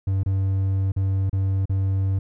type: tone with dropouts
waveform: triangle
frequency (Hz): 96.4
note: G2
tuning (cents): -28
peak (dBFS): -17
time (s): 0.07-2.19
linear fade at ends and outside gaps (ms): 5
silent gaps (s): 0.234-0.26 / 0.92-0.963 / 1.297-1.329 / 1.656-1.695
effects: none